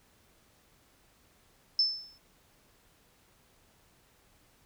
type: tone with exponential decay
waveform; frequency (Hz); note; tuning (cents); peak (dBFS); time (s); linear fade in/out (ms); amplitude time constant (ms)
sine; 5274; E8; 0; -20; 1.79-2.18; 2; 84
effects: pink hiss -65 dBFS RMS until 4.65 s